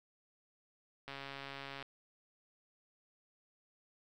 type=click train; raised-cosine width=0.3 ms; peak=-29 dBFS; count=104; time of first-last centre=1.08-1.826 s; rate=138 Hz; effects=11-bit